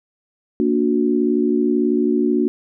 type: chord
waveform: sine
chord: Bb augmented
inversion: none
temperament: just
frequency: 233.1 / 291.4 / 364.2 Hz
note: Bb3 / D4 / F#4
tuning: 0 / -13 / -27 cents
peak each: -19 dBFS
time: 0.6-2.48 s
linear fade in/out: 0 ms
effects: none